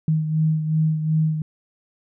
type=beating tone pair; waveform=sine; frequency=156.6 / 159.3 Hz; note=D#3 / D#3; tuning=+11 / +41 cents; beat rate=2.7 Hz; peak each=-18 / -26 dBFS; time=0.08-1.42 s; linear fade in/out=2 ms; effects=none